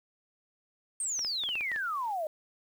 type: exponential sweep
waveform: sine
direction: down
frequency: 8800 to 597 Hz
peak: -30 dBFS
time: 1-2.27 s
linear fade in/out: 2 ms
type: clicks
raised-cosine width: 0.3 ms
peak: -26 dBFS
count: 8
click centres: 1.192 / 1.248 / 1.437 / 1.49 / 1.555 / 1.609 / 1.717 / 1.761 s
effects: 9-bit

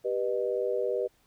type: chord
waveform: sine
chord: G augmented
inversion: none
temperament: just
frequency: 392 / 490 / 612.5 Hz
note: G4 / B4 / D#5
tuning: 0 / -14 / -27 cents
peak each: -31 / -29 / -33 dBFS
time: 0.04-1.08 s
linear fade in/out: 20 ms
effects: pink hiss -67 dBFS RMS until 1.26 s

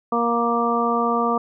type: harmonic tone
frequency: 235 Hz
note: A#3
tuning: 14 cents sharp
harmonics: 1 / 2 / 3 / 4 / 5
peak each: -24 / -24 / -25 / -27 / -22 dBFS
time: 0.12-1.38 s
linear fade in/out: 5 ms
effects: none

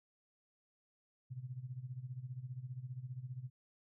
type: tone with tremolo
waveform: sine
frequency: 126.8 Hz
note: B2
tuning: 46 cents sharp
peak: -39 dBFS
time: 1.3-3.5 s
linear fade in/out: 20 ms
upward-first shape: sine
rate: 15 Hz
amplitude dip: 80%
effects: none

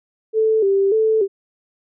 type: tone with vibrato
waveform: sine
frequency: 415.3 Hz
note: G#4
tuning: in tune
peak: -13 dBFS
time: 0.33-1.28 s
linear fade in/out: 50 ms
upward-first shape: square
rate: 1.7 Hz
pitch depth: 98 cents each way
effects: none

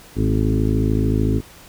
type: harmonic tone with a mistuned harmonic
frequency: 53.5 Hz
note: A1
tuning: 48 cents flat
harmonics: 1 / 2 / 3 / 4 / 5 / 6 / 7 / 8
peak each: -21 / -20 / -26 / -26 / -23 / -27 / -28 / -29 dBFS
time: 0.15-1.42 s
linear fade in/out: 50 ms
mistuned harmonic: 4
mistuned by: +31 cents
effects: pink hiss -44 dBFS RMS until 1.68 s

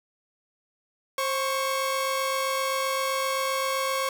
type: tone pair together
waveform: sawtooth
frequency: 530.5 / 1108.7 Hz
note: C5 / C#6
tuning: +24 / 0 cents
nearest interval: octave + minor second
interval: 1276 cents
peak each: -24 dBFS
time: 1.18-4.09 s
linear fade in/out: 2 ms
effects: none

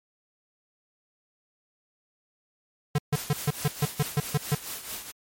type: tone bursts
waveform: square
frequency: 146.83 Hz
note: D3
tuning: in tune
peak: -21 dBFS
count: 10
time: 2.95-4.55 s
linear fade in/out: 5 ms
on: 34 ms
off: 140 ms
type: noise with tremolo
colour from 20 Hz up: white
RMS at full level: -34 dBFS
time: 3.14-5.12 s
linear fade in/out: 20 ms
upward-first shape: triangle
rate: 4.6 Hz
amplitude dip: 70%
effects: MP3 64 kbps

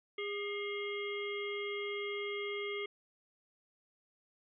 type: harmonic tone with a mistuned harmonic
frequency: 407.6 Hz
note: G#4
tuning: 32 cents flat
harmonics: 1 / 3 / 5 / 7 / 8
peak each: -38 / -48 / -41 / -50 / -47 dBFS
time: 0.18-2.86 s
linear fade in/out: 5 ms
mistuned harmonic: 5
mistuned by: +73 cents
effects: none

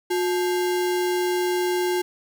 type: tone with sample-and-hold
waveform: sine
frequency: 360 Hz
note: F#4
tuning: 47 cents flat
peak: -20 dBFS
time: 0.1-2.02 s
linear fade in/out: 10 ms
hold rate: 1225 Hz
effects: none

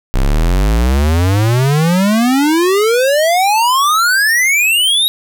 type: exponential sweep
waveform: square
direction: up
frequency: 30.87 to 3844 Hz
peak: -10 dBFS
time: 0.14-5.08 s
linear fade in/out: 0 ms
effects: none

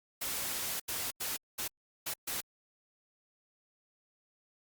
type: noise bursts at uneven times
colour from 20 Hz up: white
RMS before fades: -36 dBFS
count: 6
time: 0.21-0.8 / 0.88-1.11 / 1.2-1.37 / 1.58-1.68 / 2.06-2.14 / 2.27-2.41 s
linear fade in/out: 10 ms
effects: Opus 48 kbps

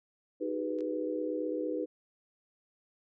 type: chord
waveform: sine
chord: G# minor seventh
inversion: second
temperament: equal with one note detuned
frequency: 311.1 / 379.7 / 415.3 / 493.9 Hz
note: D#4 / F#4 / G#4 / B4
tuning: 0 / +45 / 0 / 0 cents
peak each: -35 / -39 / -40 / -35 dBFS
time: 0.4-1.86 s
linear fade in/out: 20 ms
type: clicks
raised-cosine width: 0.2 ms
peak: -42 / -37 dBFS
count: 2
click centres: 0.787 / 0.807 s
effects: none

